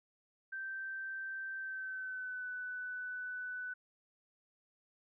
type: tone with pitch glide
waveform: sine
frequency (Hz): 1559 to 1495.5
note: G6 to F#6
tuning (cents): -10 to +18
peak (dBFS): -39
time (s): 0.52-3.74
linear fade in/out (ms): 10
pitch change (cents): -72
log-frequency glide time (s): 1.56-2.46
effects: none